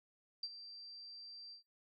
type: tone with ADSR envelope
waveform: sine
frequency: 4699 Hz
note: D8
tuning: in tune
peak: -36 dBFS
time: 0.43-1.63 s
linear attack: 4 ms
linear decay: 48 ms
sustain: -13 dB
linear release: 110 ms
effects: noise-tail reverb RT60 0.2 s tail -25 dB re dry + MP3 48 kbps